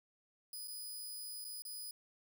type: tone with dropouts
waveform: 10% pulse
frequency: 4978 Hz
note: D#8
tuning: in tune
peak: -37 dBFS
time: 0.53-1.91 s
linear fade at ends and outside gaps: 2 ms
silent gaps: 0.675-0.68 / 1.444-1.449 / 1.621-1.651 s
effects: none